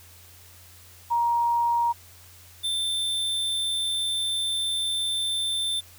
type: tone pair in turn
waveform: sine / square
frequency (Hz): 942 / 3557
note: A#5 / A7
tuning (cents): +18 / +18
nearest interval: octave + major seventh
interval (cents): 2300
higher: second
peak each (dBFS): -20 / -25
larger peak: first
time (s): 1.1-1.93 / 2.63-5.81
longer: second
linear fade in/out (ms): 20
effects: added 88 Hz sine -52 dBFS peak until 5.98 s + white hiss -51 dBFS RMS until 5.98 s